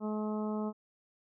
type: harmonic tone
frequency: 213.3 Hz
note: G#3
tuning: 46 cents sharp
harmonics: 1 / 2 / 3 / 4 / 5 / 6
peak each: -33 / -39 / -43 / -45 / -47 / -49 dBFS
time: 0-0.73 s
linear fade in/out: 50 ms
effects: none